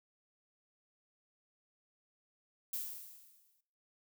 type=noise with exponential decay; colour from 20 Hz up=violet; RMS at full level=-37 dBFS; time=2.73-3.61 s; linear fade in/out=5 ms; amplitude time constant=190 ms; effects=noise-tail reverb RT60 0.6 s tail -19 dB re dry